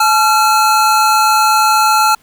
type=tone pair together; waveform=square; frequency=860.1 / 1367 Hz; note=A5 / F6; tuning=-40 / -37 cents; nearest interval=minor sixth; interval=803 cents; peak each=-12 dBFS; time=0-2.15 s; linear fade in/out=5 ms; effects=pink hiss -51 dBFS RMS until 2.22 s